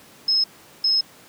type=tone bursts at uneven times; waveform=sine; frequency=5170 Hz; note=E8; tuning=34 cents flat; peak=-16 dBFS; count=2; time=0.28-0.44 / 0.84-1.01 s; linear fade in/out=5 ms; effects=pink hiss -48 dBFS RMS until 1.28 s + high-pass 150 Hz 12 dB/octave